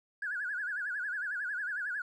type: tone with vibrato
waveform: triangle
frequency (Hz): 1568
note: G6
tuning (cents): 0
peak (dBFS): -29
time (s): 0.22-2.02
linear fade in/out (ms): 5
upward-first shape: sine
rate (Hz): 11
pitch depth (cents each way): 160
effects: tanh soft clip ceiling -31 dBFS + resampled to 24000 Hz